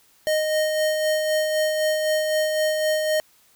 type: tone with tremolo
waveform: square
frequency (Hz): 619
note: D#5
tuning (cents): -9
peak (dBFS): -19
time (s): 0.27-3.2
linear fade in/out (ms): 0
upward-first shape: sine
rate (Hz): 3.9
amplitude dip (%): 35
effects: white hiss -58 dBFS RMS until 3.55 s